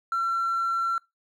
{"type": "tone", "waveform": "triangle", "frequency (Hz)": 1356, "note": "E6", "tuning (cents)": 49, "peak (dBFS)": -20, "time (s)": [0.12, 0.98], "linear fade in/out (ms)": 2, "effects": ["noise-tail reverb RT60 0.2 s tail -26 dB re dry", "tanh soft clip ceiling -20 dBFS"]}